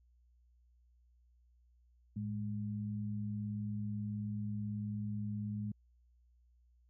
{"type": "tone pair together", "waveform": "sine", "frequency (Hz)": [108.69, 207.2], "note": ["A2", "G#3"], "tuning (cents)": [-21, -4], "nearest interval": "major seventh", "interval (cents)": 1117, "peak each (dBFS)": [-39, -39], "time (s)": [2.16, 5.72], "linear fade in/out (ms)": 5, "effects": ["added 60 Hz sine -65 dBFS peak until 6.89 s"]}